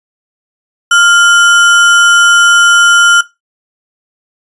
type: tone with sample-and-hold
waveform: sine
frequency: 1397 Hz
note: F6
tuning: in tune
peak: -3 dBFS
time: 0.91-3.21 s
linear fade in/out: 5 ms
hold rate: 4410 Hz
effects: noise-tail reverb RT60 0.2 s tail -17 dB re dry + resampled to 24000 Hz